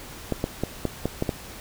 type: clicks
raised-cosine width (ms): 2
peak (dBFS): -10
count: 7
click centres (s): 0.323 / 0.441 / 0.636 / 0.853 / 1.056 / 1.224 / 1.292
effects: pink hiss -41 dBFS RMS until 1.6 s